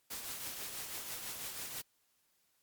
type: noise with tremolo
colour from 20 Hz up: white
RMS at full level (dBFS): -41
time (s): 0.1-1.82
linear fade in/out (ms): 10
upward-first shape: triangle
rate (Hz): 6.1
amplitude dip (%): 45
effects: white hiss -75 dBFS RMS until 2.62 s + MP3 96 kbps